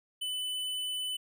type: tone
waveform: square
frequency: 3003 Hz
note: F#7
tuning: 25 cents sharp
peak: -33 dBFS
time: 0.21-1.17 s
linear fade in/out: 10 ms
effects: none